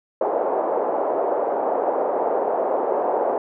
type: band-pass noise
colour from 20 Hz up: pink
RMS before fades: -22 dBFS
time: 0.21-3.38 s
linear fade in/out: 2 ms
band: 440 to 800 Hz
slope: 24 dB/octave
effects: none